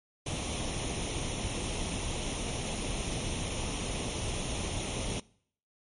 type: noise with comb filter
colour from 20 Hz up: pink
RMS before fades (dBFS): -34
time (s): 0.26-5.2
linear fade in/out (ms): 5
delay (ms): 0.32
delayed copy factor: +0.65
effects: noise-tail reverb RT60 0.6 s tail -23 dB re dry + MP3 48 kbps